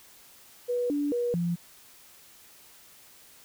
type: tone with pitch steps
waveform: sine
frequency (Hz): 488.1 / 289.7 / 481.6 / 172.5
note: B4 / D4 / B4 / F3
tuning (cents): -20 / -24 / -44 / -21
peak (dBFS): -25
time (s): 0.68-1.56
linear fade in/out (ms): 20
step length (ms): 220
effects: white hiss -54 dBFS RMS until 3.44 s